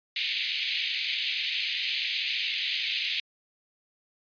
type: band-pass noise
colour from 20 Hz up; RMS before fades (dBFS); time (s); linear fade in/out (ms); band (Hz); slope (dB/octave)
pink; -30; 0.16-3.2; 2; 2200 to 4400; 48
effects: resampled to 11025 Hz